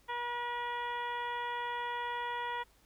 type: harmonic tone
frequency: 481.1 Hz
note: B4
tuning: 45 cents flat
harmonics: 1 / 2 / 3 / 4 / 5 / 6 / 7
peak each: -45 / -36 / -45 / -42 / -51 / -52 / -49 dBFS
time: 0.08-2.64 s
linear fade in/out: 20 ms
effects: added 50 Hz sine -67 dBFS peak until 2.85 s + pink hiss -67 dBFS RMS until 2.85 s